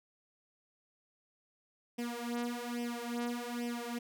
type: tone with flanger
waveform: sawtooth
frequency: 239.2 Hz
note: A#3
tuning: 45 cents sharp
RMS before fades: -38 dBFS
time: 1.98-3.99 s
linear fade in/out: 10 ms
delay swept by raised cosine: 0.36 to 4.16 ms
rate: 1.2 Hz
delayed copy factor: +0.85
effects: none